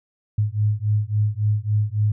sine beating tone pair, 103.83 / 107.43 Hz, G#2 / A2, 0 / -41 cents, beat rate 3.6 Hz, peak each -21 dBFS, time 0.38-2.12 s, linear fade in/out 5 ms, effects none

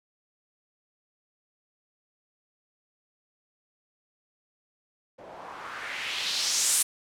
blue noise with low-pass filter sweep, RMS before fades -30 dBFS, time 5.18-6.83 s, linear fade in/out 10 ms, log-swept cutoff 540 to 10000 Hz, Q 2.1, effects none

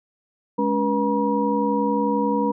sine tone cluster, 210 / 281.2 / 483.8 / 958 Hz, G#3 / C#4 / B4 / A#5, +19 / +25 / -36 / +47 cents, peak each -24 dBFS, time 0.58-2.52 s, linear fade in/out 10 ms, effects none

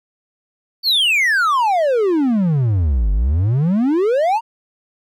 triangle exponential two-way sweep, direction down then up, 4600 to 47.02 to 959 Hz, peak -11 dBFS, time 0.83-4.41 s, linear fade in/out 50 ms, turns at 3.12 s, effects none

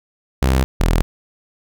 sawtooth tone pair in turn, 65.41 / 41.21 Hz, C2 / E1, 0 / 0 cents, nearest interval minor sixth, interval 800 cents, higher first, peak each -9 dBFS, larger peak neither, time 0.42-0.64 / 0.8-1.02 s, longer neither, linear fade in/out 0 ms, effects none

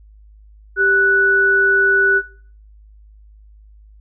sine tone pair together, 392 / 1480 Hz, G4 / F#6, 0 / 0 cents, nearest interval octave + major seventh, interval 2300 cents, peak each -19 / -12 dBFS, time 0.76-2.22 s, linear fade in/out 50 ms, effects noise-tail reverb RT60 0.5 s tail -19 dB re dry + added 52 Hz sine -42 dBFS peak until 4 s

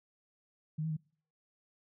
sine tone with pitch steps, 154.7 / 159.7 / 155.1 Hz, D#3 / D#3 / D#3, -10 / +45 / -5 cents, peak -32 dBFS, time 0.78-0.969 s, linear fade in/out 10 ms, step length 63 ms, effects noise-tail reverb RT60 0.5 s tail -25 dB re dry

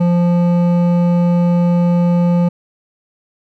sine tone with hard clipping, 174.3 Hz, F3, 3 cents flat, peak -12 dBFS, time 0-2.49 s, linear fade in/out 10 ms, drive 10 dB, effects none

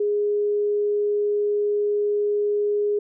sine tone, 413.7 Hz, G#4, 7 cents flat, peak -19 dBFS, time 0-2.99 s, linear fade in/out 5 ms, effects none

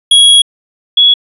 square / sine tone pair in turn, 3322 / 3364 Hz, G#7 / G#7, 0 / +22 cents, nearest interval unison, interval 22 cents, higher second, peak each -3 dBFS, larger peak neither, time 0.11-0.42 / 0.97-1.14 s, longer first, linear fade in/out 5 ms, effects resampled to 32000 Hz

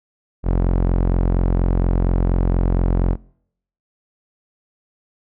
sawtooth tone with low-pass filter, 44.24 Hz, F1, 23 cents sharp, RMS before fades -17 dBFS, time 0.43-3.17 s, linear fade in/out 50 ms, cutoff 850 Hz, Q 0.61, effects noise-tail reverb RT60 0.7 s tail -25 dB re dry

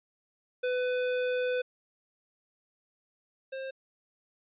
square tone pair in turn, 500 / 531.5 Hz, B4 / C5, +21 / +27 cents, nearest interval minor second, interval 106 cents, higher second, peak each -28 / -36 dBFS, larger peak first, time 0.63-1.62 / 3.52-3.71 s, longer first, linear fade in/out 10 ms, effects resampled to 8000 Hz

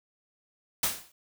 white noise with exponential decay, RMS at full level -23 dBFS, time 0.83-1.12 s, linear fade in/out 5 ms, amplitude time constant 61 ms, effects none

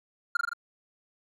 triangle tone with echo, 1401 Hz, F6, 5 cents sharp, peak -20 dBFS, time 0.35-0.37 s, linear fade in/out 5 ms, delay 41 ms, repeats 4, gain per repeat -2 dB, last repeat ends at 0.534 s, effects none

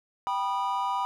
triangle chord, G augmented, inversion none, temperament just, 784 / 980 / 1225 Hz, G5 / B5 / D#6, 0 / -14 / -27 cents, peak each -30 / -26 / -32 dBFS, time 0.27-1.05 s, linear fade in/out 0 ms, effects none

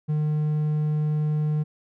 triangle tone, 151.8 Hz, D#3, 42 cents flat, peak -19 dBFS, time 0.08-1.64 s, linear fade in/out 20 ms, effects none

